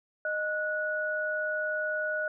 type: tone pair together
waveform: sine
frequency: 616.8 / 1467 Hz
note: D#5 / F#6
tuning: -15 / -15 cents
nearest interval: octave + minor third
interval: 1500 cents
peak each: -32 / -30 dBFS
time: 0.25-2.28 s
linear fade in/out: 2 ms
effects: none